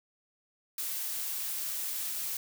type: noise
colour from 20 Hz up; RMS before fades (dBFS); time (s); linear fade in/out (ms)
blue; -35; 0.78-2.37; 2
effects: none